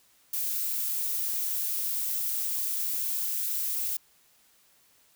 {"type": "noise", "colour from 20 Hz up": "violet", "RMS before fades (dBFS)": -30, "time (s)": [0.33, 3.97], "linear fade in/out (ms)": 5, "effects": ["white hiss -63 dBFS RMS until 5.15 s"]}